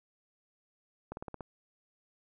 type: slowing click train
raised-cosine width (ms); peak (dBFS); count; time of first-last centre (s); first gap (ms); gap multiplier
1; -26; 6; 1.12-1.407; 51; 1.06
effects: none